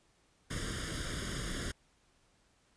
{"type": "noise with comb filter", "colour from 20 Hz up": "pink", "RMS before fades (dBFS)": -38, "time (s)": [0.5, 1.72], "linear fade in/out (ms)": 10, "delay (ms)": 0.59, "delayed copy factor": 0.85, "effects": ["pink hiss -70 dBFS RMS until 2.76 s", "resampled to 22050 Hz"]}